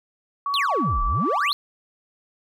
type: tone with pitch glide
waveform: sine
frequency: 1129 to 1158.1 Hz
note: C#6 to D6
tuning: +31 to -25 cents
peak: -22 dBFS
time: 0.46-1.52 s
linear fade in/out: 2 ms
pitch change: +44 cents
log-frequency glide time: 0.79-0.91 s
type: exponential two-way sweep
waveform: triangle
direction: down then up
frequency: 4398 to 31.57 to 4398 Hz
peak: -20 dBFS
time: 0.54-1.53 s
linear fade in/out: 0 ms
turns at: 1.03 s
effects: none